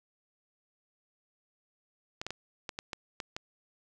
clicks, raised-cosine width 0.2 ms, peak -19 dBFS, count 8, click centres 2.215 / 2.266 / 2.306 / 2.692 / 2.789 / 2.932 / 3.202 / 3.365 s, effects none

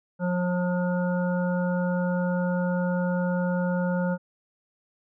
harmonic tone, 179 Hz, F3, 43 cents sharp, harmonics 1 / 3 / 5 / 7 / 8, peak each -24 / -29 / -36 / -46 / -36 dBFS, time 0.19-4.18 s, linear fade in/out 50 ms, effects none

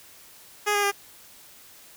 10% pulse tone with pitch steps, 415.3 / 408.6 / 402.1 Hz, G#4 / G#4 / G4, 0 / -28 / +44 cents, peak -13 dBFS, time 0.66-0.918 s, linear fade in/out 20 ms, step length 86 ms, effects white hiss -50 dBFS RMS until 1.96 s

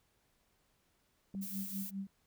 sine tone with tremolo, 195.3 Hz, G3, 6 cents flat, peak -36 dBFS, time 1.34-2.07 s, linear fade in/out 2 ms, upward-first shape sine, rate 5 Hz, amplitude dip 90%
click, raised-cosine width 2 ms, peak -38 dBFS, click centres 1.349 s
violet noise, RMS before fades -44 dBFS, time 1.41-1.91 s, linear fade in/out 20 ms
effects pink hiss -75 dBFS RMS until 2.26 s

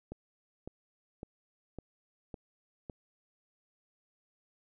click train, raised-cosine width 2 ms, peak -28 dBFS, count 6, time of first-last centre 0.12-2.898 s, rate 1.8 Hz, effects none

